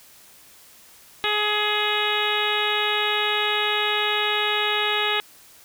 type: harmonic tone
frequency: 420 Hz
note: G#4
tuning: 19 cents sharp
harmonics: 1 / 2 / 3 / 4 / 5 / 6 / 7 / 8 / 9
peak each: -29 / -29 / -29 / -29 / -29 / -29 / -29 / -29 / -29 dBFS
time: 1.24-5.2 s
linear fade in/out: 0 ms
effects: white hiss -50 dBFS RMS until 5.64 s